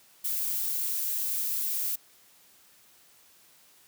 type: noise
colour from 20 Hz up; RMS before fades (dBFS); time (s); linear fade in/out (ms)
violet; -30; 0.24-1.96; 10
effects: white hiss -59 dBFS RMS until 3.87 s + high-pass 80 Hz 12 dB/octave